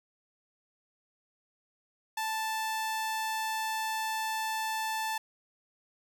sawtooth tone, 880 Hz, A5, in tune, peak -27 dBFS, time 2.17-5.18 s, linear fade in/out 5 ms, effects none

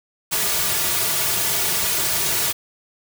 white noise with comb filter, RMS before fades -21 dBFS, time 0.31-2.53 s, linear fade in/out 20 ms, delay 3.8 ms, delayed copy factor -0.8, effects none

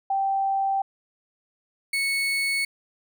sine / 35% pulse tone pair in turn, 781 / 2209 Hz, G5 / C#7, -7 / -7 cents, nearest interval octave + tritone, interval 1800 cents, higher second, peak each -21 dBFS, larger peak neither, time 0.1-0.82 / 1.93-2.65 s, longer neither, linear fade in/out 5 ms, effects none

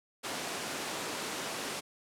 pink high-pass noise, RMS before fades -37 dBFS, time 0.23-1.81 s, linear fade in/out 20 ms, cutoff 270 Hz, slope 12 dB/octave, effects low-pass 10000 Hz 12 dB/octave

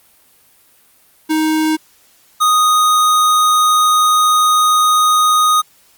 square tone pair in turn, 313.2 / 1243.4 Hz, D#4 / D#6, +11 / -2 cents, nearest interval 2 octaves, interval 2387 cents, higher second, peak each -13 / -10 dBFS, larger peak second, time 1.29-1.77 / 2.4-5.62 s, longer second, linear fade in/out 20 ms, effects white hiss -51 dBFS RMS until 5.97 s + Opus 32 kbps

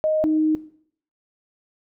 sine tone pair in turn, 622.3 / 311.1 Hz, D#5 / D#4, 0 / 0 cents, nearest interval octave, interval 1200 cents, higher first, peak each -17 dBFS, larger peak neither, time 0.04-0.24 / 0.24-0.55 s, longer second, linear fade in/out 0 ms, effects noise-tail reverb RT60 0.6 s tail -17 dB re dry

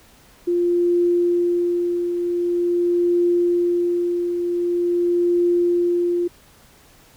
sine tone with tremolo, 349.2 Hz, F4, in tune, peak -14 dBFS, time 0.47-6.28 s, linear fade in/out 10 ms, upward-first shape triangle, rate 0.45 Hz, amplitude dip 50%, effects pink hiss -51 dBFS RMS until 7.16 s

